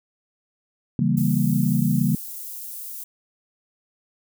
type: chord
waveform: sine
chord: C# diminished seventh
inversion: none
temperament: equal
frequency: 138.59 / 164.81 / 196 / 233.1 Hz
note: C#3 / E3 / G3 / Bb3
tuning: 0 / 0 / 0 / 0 cents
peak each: -23 dBFS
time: 0.99-2.15 s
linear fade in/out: 2 ms
type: high-pass noise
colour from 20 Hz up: white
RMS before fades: -35 dBFS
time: 1.17-3.04 s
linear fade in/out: 5 ms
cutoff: 11000 Hz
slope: 12 dB/octave
effects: none